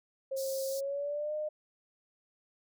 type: tone with pitch glide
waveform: sine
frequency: 536 to 608.6 Hz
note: C5 to D#5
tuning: +42 to -38 cents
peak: -32 dBFS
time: 0.31-1.49 s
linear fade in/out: 10 ms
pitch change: +220 cents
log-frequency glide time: 0.69-1.34 s
type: high-pass noise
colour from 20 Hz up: pink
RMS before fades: -43 dBFS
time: 0.36-0.81 s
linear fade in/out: 20 ms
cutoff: 4400 Hz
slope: 48 dB/octave
effects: none